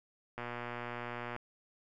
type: click train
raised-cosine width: 0.5 ms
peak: -25 dBFS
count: 119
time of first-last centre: 0.38-1.363 s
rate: 120 Hz
effects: none